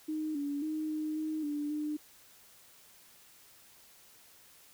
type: tone with pitch steps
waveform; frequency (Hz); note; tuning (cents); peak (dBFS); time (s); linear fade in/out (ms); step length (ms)
sine; 310 / 286.1 / 310.4 / 308.2 / 311.6 / 293.7 / 300.9; D#4 / D4 / D#4 / D#4 / D#4 / D4 / D4; -6 / -45 / -4 / -16 / +3 / 0 / +42; -32; 0.08-1.97; 10; 270
effects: white hiss -59 dBFS RMS until 4.73 s